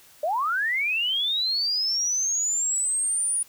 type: linear sweep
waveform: sine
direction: up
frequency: 570 to 9700 Hz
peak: -22 dBFS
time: 0.23-3.43 s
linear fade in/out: 5 ms
effects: white hiss -53 dBFS RMS until 3.48 s